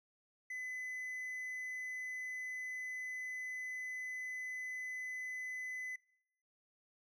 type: tone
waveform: triangle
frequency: 2014 Hz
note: B6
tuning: 33 cents sharp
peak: -39 dBFS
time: 0.5-5.96 s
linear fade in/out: 5 ms
effects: noise-tail reverb RT60 0.7 s tail -22 dB re dry